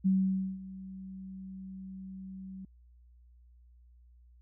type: tone with ADSR envelope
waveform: sine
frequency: 190 Hz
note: F#3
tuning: 46 cents sharp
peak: -22 dBFS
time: 0.04-2.65 s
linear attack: 23 ms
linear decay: 520 ms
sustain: -19 dB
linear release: 3 ms
effects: added 60 Hz sine -56 dBFS peak until 4.41 s